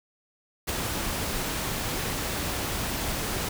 pink noise with ADSR envelope, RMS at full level -26 dBFS, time 0.67-3.49 s, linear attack 22 ms, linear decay 14 ms, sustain -4 dB, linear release 6 ms, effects none

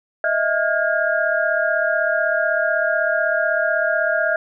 sine tone cluster, 623 / 659 / 1421 / 1631 Hz, D#5 / E5 / F6 / G#6, +2 / -1 / +30 / -32 cents, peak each -22 dBFS, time 0.24-4.36 s, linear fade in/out 2 ms, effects none

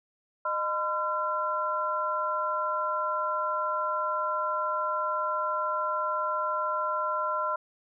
sine tone cluster, 613 / 1016 / 1363 Hz, D#5 / B5 / F6, -26 / +49 / -43 cents, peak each -33 / -30 / -30 dBFS, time 0.45-7.56 s, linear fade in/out 5 ms, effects none

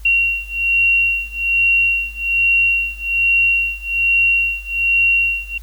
sine beating tone pair, 2747 / 2748.2 Hz, F7 / F7, -29 / -29 cents, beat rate 1.2 Hz, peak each -17 / -16 dBFS, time 0.05-5.58 s, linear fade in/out 5 ms, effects added 52 Hz sine -32 dBFS peak until 5.62 s + white hiss -49 dBFS RMS until 5.62 s

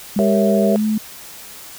sine tone with pitch glide, 203.6 to 215.6 Hz, G#3 to A3, -34 to -35 cents, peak -15 dBFS, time 0.16-0.98 s, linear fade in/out 5 ms, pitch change +99 cents, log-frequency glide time 0.69-0.84 s
sine chord, G diminished seventh, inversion none, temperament equal, 392 / 466.2 / 554.4 / 659.3 Hz, G4 / Bb4 / Db5 / Fb5, 0 / 0 / 0 / 0 cents, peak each -21 / -22 / -21 / -19 dBFS, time 0.19-0.76 s, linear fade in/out 0 ms
effects white hiss -37 dBFS RMS until 1.78 s

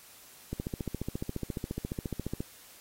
click train, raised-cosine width 3 ms, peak -20 dBFS, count 28, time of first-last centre 0.53-2.405 s, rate 14.4 Hz, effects white hiss -54 dBFS RMS until 2.8 s + AAC 48 kbps

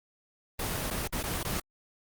pink noise with dropouts, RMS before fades -32 dBFS, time 0.59-1.6 s, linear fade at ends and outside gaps 5 ms, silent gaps 0.904-0.909 / 1.076-1.125 / 1.23-1.236 / 1.431-1.448 s, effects Opus 24 kbps

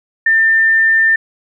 sine tone, 1795 Hz, A6, 34 cents sharp, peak -8 dBFS, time 0.26-1.16 s, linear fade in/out 5 ms, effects none

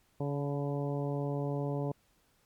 harmonic tone with a mistuned harmonic, 142.4 Hz, C#3, 47 cents sharp, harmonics 1 / 2 / 3 / 4 / 5 / 6 / 7, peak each -33 / -38 / -38 / -40 / -45 / -47 / -50 dBFS, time 0.2-1.92 s, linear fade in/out 5 ms, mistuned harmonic 6, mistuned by +26 cents, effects pink hiss -70 dBFS RMS until 2.45 s + MP3 96 kbps

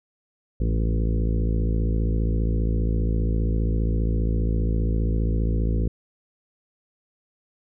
harmonic tone with a mistuned harmonic, 55 Hz, A1, in tune, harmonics 1 / 2 / 3 / 4 / 5 / 6 / 7 / 8 / 9, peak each -21 / -27 / -31 / -33 / -35 / -37 / -38 / -39 / -40 dBFS, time 0.6-5.88 s, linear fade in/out 5 ms, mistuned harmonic 3, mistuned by +45 cents, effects none

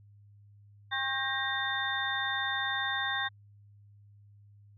sine tone cluster, 800 / 1088 / 1590 / 1875 / 3610 Hz, G5 / C#6 / G6 / A#6 / A7, +35 / -33 / +24 / +10 / +44 cents, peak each -38 / -38 / -35 / -34 / -35 dBFS, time 0.91-3.29 s, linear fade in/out 20 ms, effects added 102 Hz sine -54 dBFS peak until 4.77 s

